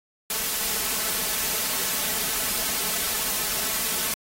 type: noise with comb filter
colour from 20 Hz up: white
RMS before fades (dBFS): -26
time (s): 0.3-4.14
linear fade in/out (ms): 2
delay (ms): 4.6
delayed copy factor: +0.55
effects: AAC 48 kbps